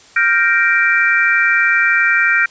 sine chord, G minor seventh, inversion third, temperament equal, 1396.9 / 1568 / 1864.7 / 2349 Hz, F6 / G6 / Bb6 / D7, 0 / 0 / 0 / 0 cents, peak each -16 dBFS, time 0.16-2.46 s, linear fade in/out 5 ms, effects white hiss -44 dBFS RMS until 2.5 s + resampled to 16000 Hz

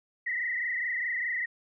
sine tone with frequency modulation, 1949 Hz, B6, 23 cents flat, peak -28 dBFS, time 0.26-1.46 s, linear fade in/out 10 ms, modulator 24.8 Hz, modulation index 3.6, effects none

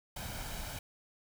pink noise with comb filter, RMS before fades -41 dBFS, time 0.16-0.79 s, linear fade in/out 5 ms, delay 1.3 ms, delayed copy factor +0.55, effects none

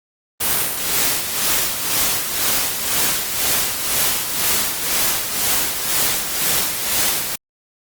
white noise with tremolo, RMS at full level -17 dBFS, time 0.4-7.36 s, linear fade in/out 10 ms, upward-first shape sine, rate 2 Hz, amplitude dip 55%, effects Opus 32 kbps

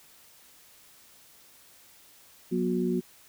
sine tone cluster, 182.5 / 240.6 / 363.5 Hz, F#3 / B3 / F#4, -24 / -45 / -31 cents, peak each -29 dBFS, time 2.51-3.01 s, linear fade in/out 20 ms, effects white hiss -56 dBFS RMS until 3.28 s

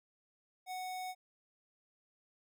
square tone, 740 Hz, F#5, in tune, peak -40 dBFS, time 0.66-1.15 s, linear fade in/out 50 ms, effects none

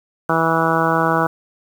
harmonic tone, 163.4 Hz, E3, 15 cents flat, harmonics 1 / 2 / 3 / 4 / 5 / 6 / 7 / 8 / 9, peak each -23 / -23 / -23 / -23 / -23 / -23 / -23 / -23 / -23 dBFS, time 0.29-1.27 s, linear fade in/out 5 ms, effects 7-bit

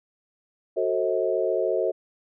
sine chord, F# diminished seventh, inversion none, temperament just, 370 / 444 / 532.8 / 639.4 Hz, F#4 / A4 / C5 / Eb5, 0 / +16 / +31 / +47 cents, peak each -27 dBFS, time 0.76-1.92 s, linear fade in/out 20 ms, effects none

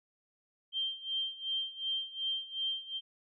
sine tone with tremolo, 3155 Hz, G7, 10 cents sharp, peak -30 dBFS, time 0.72-3.01 s, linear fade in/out 50 ms, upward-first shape sine, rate 2.7 Hz, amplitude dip 85%, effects none

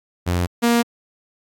sawtooth tone pair in turn, 88.3 / 235.7 Hz, F2 / A#3, +20 / +19 cents, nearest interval octave + perfect fourth, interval 1699 cents, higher second, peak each -14 / -10 dBFS, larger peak second, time 0.26-0.47 / 0.62-0.83 s, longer neither, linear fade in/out 20 ms, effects AAC 64 kbps

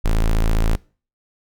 square tone, 27.44 Hz, A0, 4 cents flat, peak -15 dBFS, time 0.04-0.76 s, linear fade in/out 10 ms, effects noise-tail reverb RT60 0.4 s tail -23 dB re dry

